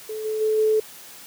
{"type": "tone with level steps", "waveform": "sine", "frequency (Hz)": 433.8, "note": "A4", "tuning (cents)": -25, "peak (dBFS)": [-28, -23, -18, -16], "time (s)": [0.09, 0.8], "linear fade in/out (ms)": 5, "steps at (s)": [0.24, 0.4, 0.57], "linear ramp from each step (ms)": 20, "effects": ["white hiss -43 dBFS RMS until 1.26 s", "high-pass 100 Hz 12 dB/octave"]}